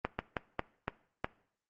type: slowing click train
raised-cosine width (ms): 0.5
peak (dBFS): -16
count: 6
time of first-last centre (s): 0.05-1.245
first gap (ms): 140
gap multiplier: 1.27
effects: noise-tail reverb RT60 0.6 s tail -20 dB re dry + Opus 24 kbps